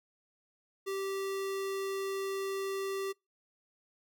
square tone, 389.6 Hz, G4, 11 cents flat, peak -34 dBFS, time 0.86-3.13 s, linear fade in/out 20 ms, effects noise-tail reverb RT60 0.2 s tail -25 dB re dry

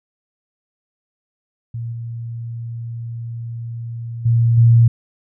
sine tone with level steps, 116.54 Hz, A#2, in tune, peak -23 / -25 / -11 / -7 dBFS, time 1.74-4.88 s, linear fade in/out 5 ms, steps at 1.92 / 4.25 / 4.57 s, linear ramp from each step 10 ms, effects none

